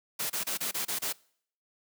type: noise bursts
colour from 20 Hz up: white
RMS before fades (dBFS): -32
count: 7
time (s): 0.19-1.128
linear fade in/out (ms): 10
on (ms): 110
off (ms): 28
effects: noise-tail reverb RT60 0.6 s tail -24 dB re dry + high-pass 150 Hz 12 dB/octave